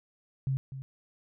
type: tone with echo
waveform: sine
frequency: 134 Hz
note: C3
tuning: 42 cents sharp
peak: -26 dBFS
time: 0.47-0.57 s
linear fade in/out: 0 ms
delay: 250 ms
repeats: 1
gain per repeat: -11 dB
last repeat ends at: 0.82 s
effects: none